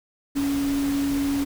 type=tone in noise; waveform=sine; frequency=280.1 Hz; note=C#4; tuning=18 cents sharp; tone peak=-21 dBFS; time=0.35-1.45 s; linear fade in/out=20 ms; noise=pink; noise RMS=-34 dBFS; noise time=0.35-1.45 s; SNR=+10 dB; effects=none